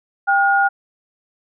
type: tone pair together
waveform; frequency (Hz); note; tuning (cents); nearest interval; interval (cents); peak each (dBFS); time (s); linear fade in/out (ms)
sine; 793 / 1431.9; G5 / F6; +20 / +43; minor seventh; 1023; -15; 0.27-0.69; 20
effects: none